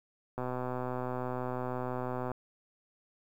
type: click train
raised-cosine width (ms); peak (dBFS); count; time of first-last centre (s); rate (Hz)
1; -22; 245; 0.38-2.317; 126
effects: 10-bit